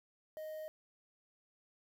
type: tone with quantisation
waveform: triangle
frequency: 622.3 Hz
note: D#5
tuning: in tune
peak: -40 dBFS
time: 0.37-0.68 s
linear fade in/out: 0 ms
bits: 10
effects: none